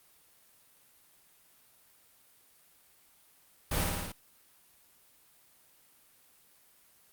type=noise with echo; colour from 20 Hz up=pink; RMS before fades=-31 dBFS; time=3.71-3.84 s; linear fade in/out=5 ms; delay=56 ms; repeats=5; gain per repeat=-2 dB; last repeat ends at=4.12 s; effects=white hiss -63 dBFS RMS until 7.12 s + Opus 32 kbps